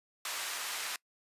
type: band-pass noise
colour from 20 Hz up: pink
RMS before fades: -38 dBFS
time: 0.25-0.96 s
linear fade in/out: 2 ms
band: 1200 to 13000 Hz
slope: 12 dB/octave
effects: noise-tail reverb RT60 0.1 s tail -24 dB re dry + resampled to 32000 Hz